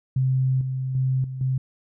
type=tone with level steps; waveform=sine; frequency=130.81 Hz; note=C3; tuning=in tune; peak=-18 / -24 / -19 / -29 / -20 dBFS; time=0.16-1.58 s; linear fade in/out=5 ms; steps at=0.61 / 0.95 / 1.24 / 1.41 s; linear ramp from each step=2 ms; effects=none